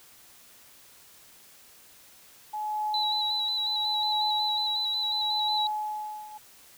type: tone with tremolo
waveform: sine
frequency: 850 Hz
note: G#5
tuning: 40 cents sharp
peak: -26 dBFS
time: 2.53-6.38 s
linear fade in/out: 10 ms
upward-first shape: triangle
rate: 0.73 Hz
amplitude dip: 85%
type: tone with vibrato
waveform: sine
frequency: 3951 Hz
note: B7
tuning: in tune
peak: -26 dBFS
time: 2.94-5.67 s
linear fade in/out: 2 ms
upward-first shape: square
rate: 5.5 Hz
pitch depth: 24 cents each way
effects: white hiss -54 dBFS RMS until 6.77 s